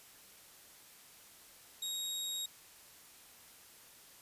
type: tone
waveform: 25% pulse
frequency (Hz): 3778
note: A#7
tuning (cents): +22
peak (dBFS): -33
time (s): 1.82-2.46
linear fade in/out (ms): 5
effects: white hiss -58 dBFS RMS until 4.21 s + resampled to 32000 Hz